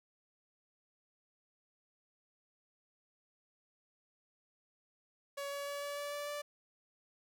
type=tone with pitch steps; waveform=sawtooth; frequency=563 / 566.6 / 570.2 / 573.8 / 577.5 / 581.2 / 584.9 Hz; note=C#5 / C#5 / C#5 / D5 / D5 / D5 / D5; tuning=+27 / +38 / +49 / -40 / -29 / -18 / -7 cents; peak=-35 dBFS; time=5.37-6.42 s; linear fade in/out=10 ms; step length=150 ms; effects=none